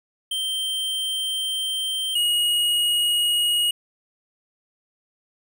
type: tone pair in turn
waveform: square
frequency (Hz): 3136 / 2887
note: G7 / F#7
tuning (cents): 0 / -43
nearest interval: minor second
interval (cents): 143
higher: first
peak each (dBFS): -24 / -19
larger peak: second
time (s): 0.31-2.15 / 2.15-3.71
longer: first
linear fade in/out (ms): 5
effects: none